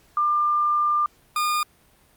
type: tone pair in turn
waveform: sine / 40% pulse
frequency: 1196 / 1215.5 Hz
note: D6 / D#6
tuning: +31 / -41 cents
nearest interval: unison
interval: 28 cents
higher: second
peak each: -18 / -20 dBFS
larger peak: first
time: 0.17-1.06 / 1.36-1.63 s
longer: first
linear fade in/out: 2 ms
effects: pink hiss -58 dBFS RMS until 2.16 s + Opus 48 kbps